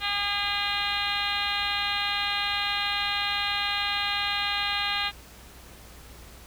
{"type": "harmonic tone", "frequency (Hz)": 406.3, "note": "G#4", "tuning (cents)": -38, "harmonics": [2, 3, 4, 5, 6, 7, 8, 9, 10], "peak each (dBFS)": [-34, -34, -34, -34, -34, -34, -34, -34, -34], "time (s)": [0, 5.12], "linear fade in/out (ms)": 50, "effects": ["added 60 Hz sine -49 dBFS peak until 6.46 s", "pink hiss -49 dBFS RMS until 6.46 s"]}